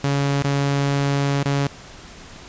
sawtooth tone with dropouts, 140.5 Hz, C#3, 24 cents sharp, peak -14 dBFS, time 0.04-1.67 s, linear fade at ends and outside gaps 0 ms, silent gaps 0.421-0.444 / 1.43-1.457 s, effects pink hiss -41 dBFS RMS until 2.48 s + resampled to 16000 Hz

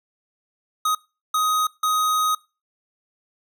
square tone bursts at uneven times, 1254 Hz, D#6, 13 cents sharp, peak -19 dBFS, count 3, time 0.85-0.95 / 1.34-1.67 / 1.83-2.35 s, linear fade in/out 5 ms, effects noise-tail reverb RT60 0.3 s tail -23 dB re dry

